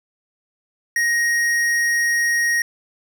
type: tone with hard clipping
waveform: triangle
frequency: 1876 Hz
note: A#6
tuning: 11 cents sharp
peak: -18 dBFS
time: 0.96-2.62 s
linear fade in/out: 2 ms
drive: 16 dB
effects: none